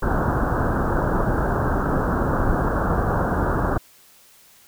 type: low-pass noise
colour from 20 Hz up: pink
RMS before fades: -21 dBFS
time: 0.02-3.78 s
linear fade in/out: 10 ms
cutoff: 1600 Hz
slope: 96 dB/octave
effects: white hiss -52 dBFS RMS until 4.67 s